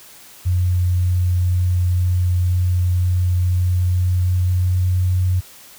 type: tone with pitch glide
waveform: sine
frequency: 89.8 to 91.42 Hz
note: F2 to F#2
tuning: +49 to -20 cents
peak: -14 dBFS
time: 0.45-5.41 s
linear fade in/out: 20 ms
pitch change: +31 cents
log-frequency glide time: 3.64-5.26 s
effects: white hiss -43 dBFS RMS until 5.78 s